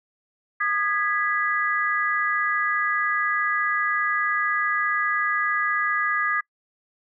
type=chord; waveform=sine; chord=G# minor; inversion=second; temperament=equal with one note detuned; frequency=1226 / 1661.2 / 1975.5 Hz; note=D#6 / G#6 / B6; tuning=-26 / 0 / 0 cents; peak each=-25 / -24 / -27 dBFS; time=0.6-6.41 s; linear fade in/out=10 ms; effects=noise-tail reverb RT60 0.1 s tail -25 dB re dry